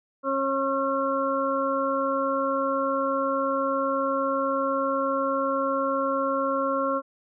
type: harmonic tone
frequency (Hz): 271.8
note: C#4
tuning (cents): -34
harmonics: 1 / 2 / 4 / 5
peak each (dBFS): -30 / -26 / -28 / -30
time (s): 0.23-7.02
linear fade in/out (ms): 50
effects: none